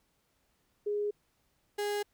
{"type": "tone pair in turn", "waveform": ["sine", "35% pulse"], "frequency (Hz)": [414, 412], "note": ["G#4", "G#4"], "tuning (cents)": [-5, -14], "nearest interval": "unison", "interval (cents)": 9, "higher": "first", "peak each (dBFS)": [-29, -29], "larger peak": "neither", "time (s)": [[0.86, 1.11], [1.78, 2.03]], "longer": "neither", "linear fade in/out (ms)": 10, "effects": ["pink hiss -74 dBFS RMS until 2.13 s"]}